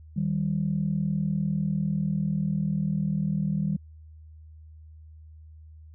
sine tone pair together, 155.6 / 195.67 Hz, D#3 / G3, 0 / -3 cents, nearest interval major third, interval 397 cents, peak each -26 dBFS, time 0.16-3.77 s, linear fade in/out 10 ms, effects tanh soft clip ceiling -16 dBFS + added 78 Hz sine -45 dBFS peak until 5.94 s

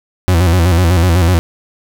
40% pulse tone with vibrato, 87.31 Hz, F2, in tune, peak -7 dBFS, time 0.28-1.39 s, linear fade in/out 0 ms, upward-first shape square, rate 8 Hz, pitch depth 85 cents each way, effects none

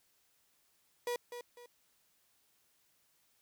35% pulse tone with echo, 483.5 Hz, B4, 37 cents flat, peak -32 dBFS, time 1.07-1.16 s, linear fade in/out 2 ms, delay 250 ms, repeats 2, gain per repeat -9 dB, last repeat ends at 1.66 s, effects white hiss -73 dBFS RMS until 3.41 s

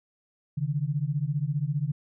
sine beating tone pair, 138.59 / 153.59 Hz, C#3 / D#3, 0 / -22 cents, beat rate 15 Hz, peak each -28 dBFS, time 0.57-1.92 s, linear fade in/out 10 ms, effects none

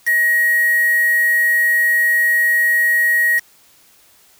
sine tone with quantisation, 1890 Hz, A#6, 23 cents sharp, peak -12 dBFS, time 0.06-3.4 s, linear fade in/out 20 ms, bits 4, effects white hiss -51 dBFS RMS until 4.39 s

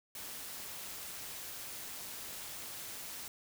white noise with amplitude modulation, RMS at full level -43 dBFS, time 0.15-3.28 s, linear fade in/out 2 ms, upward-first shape sine, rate 198 Hz, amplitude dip 40%, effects none

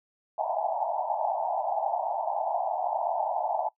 pink band-pass noise, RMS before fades -29 dBFS, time 0.38-3.69 s, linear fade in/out 5 ms, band 630 to 920 Hz, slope 96 dB/octave, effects noise-tail reverb RT60 0.1 s tail -20 dB re dry

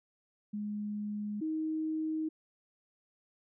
sine tone pair in turn, 208.4 / 314.6 Hz, G#3 / D#4, +6 / +19 cents, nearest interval perfect fifth, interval 713 cents, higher second, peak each -34 / -31 dBFS, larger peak second, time 0.53-1.41 / 1.41-2.29 s, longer neither, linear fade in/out 10 ms, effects none

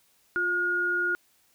sine tone pair together, 353.3 / 1432.5 Hz, F4 / F6, +20 / +44 cents, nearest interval 2 octaves, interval 2424 cents, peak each -33 / -24 dBFS, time 0.36-1.15 s, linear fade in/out 0 ms, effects white hiss -65 dBFS RMS until 1.54 s

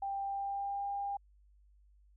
sine tone with pitch glide, 790 to 801.5 Hz, G5 to G5, +13 to +38 cents, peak -34 dBFS, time 0.02-1.17 s, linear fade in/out 5 ms, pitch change +25 cents, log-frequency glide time 0.23-0.86 s, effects added 50 Hz sine -61 dBFS peak until 2.16 s

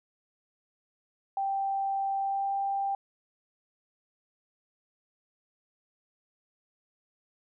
sine tone with pitch glide, 784 to 789.9 Hz, G5 to G5, 0 to +13 cents, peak -27 dBFS, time 1.37-2.95 s, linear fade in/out 2 ms, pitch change +13 cents, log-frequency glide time 2.19-2.53 s, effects none

